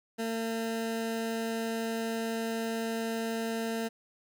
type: tone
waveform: 20% pulse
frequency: 226.5 Hz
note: A#3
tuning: 50 cents flat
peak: -26 dBFS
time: 0.18-3.89 s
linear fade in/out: 20 ms
effects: none